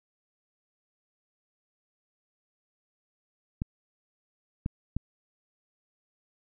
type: clicks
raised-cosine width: 5 ms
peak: -17 dBFS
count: 3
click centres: 3.619 / 4.661 / 4.966 s
effects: none